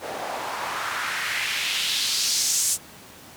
white noise with band-pass filter sweep, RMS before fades -26 dBFS, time 0-2.78 s, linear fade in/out 50 ms, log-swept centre 530 to 8100 Hz, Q 2, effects pink hiss -45 dBFS RMS until 3.36 s + high-pass 100 Hz 12 dB/octave

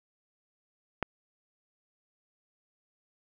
click, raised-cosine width 0.5 ms, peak -13 dBFS, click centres 1.027 s, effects none

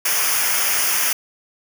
white noise with comb filter, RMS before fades -19 dBFS, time 0.05-1.13 s, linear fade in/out 5 ms, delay 0.25 ms, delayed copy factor -0.8, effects none

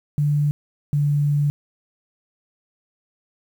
sine tone pair in turn, 146.83 / 145.4 Hz, D3 / D3, 0 / -17 cents, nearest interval unison, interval 17 cents, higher first, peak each -16 dBFS, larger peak neither, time 0.18-0.51 / 0.93-1.5 s, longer second, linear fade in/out 0 ms, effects 8-bit

